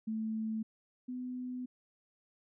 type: tone pair in turn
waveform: sine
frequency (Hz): 220 / 251.1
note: A3 / B3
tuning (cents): 0 / +29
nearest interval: major second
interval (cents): 229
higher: second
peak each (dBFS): -33 / -37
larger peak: first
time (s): 0.07-0.63 / 1.08-1.66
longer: second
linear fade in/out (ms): 10
effects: none